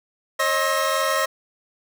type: tone cluster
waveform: 45% pulse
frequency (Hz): 541 / 624 / 1069 / 1297 / 1873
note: C#5 / D#5 / C6 / E6 / A#6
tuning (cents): -42 / +5 / +37 / -28 / +8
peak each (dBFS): -26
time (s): 0.39-1.26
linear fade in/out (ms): 10
effects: none